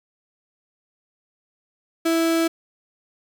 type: tone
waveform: 35% pulse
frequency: 329.3 Hz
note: E4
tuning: 2 cents flat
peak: -16 dBFS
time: 2.05-2.48 s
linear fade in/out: 10 ms
effects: none